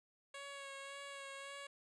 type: tone with vibrato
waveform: 10% pulse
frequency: 554.4 Hz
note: C#5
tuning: in tune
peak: -39 dBFS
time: 0.34-1.67 s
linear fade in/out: 5 ms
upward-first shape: sine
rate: 1.8 Hz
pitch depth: 22 cents each way
effects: resampled to 22050 Hz